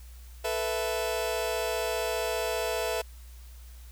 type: chord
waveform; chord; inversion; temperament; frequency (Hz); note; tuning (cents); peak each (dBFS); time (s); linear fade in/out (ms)
sawtooth; A suspended second; none; just; 440 / 495 / 660; A4 / B4 / E5; 0 / +4 / +2; -29 / -29 / -27; 0.44-3.02; 10
effects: added 60 Hz sine -44 dBFS peak until 3.91 s + white hiss -57 dBFS RMS until 3.91 s